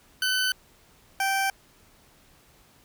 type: tone pair in turn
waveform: 20% pulse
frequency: 1511 / 779.4 Hz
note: F#6 / G5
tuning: +36 / -10 cents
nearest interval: major seventh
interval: 1146 cents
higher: first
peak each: -18 dBFS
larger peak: neither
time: 0.22-0.52 / 1.2-1.5 s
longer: neither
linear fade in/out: 2 ms
effects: pink hiss -58 dBFS RMS until 2.84 s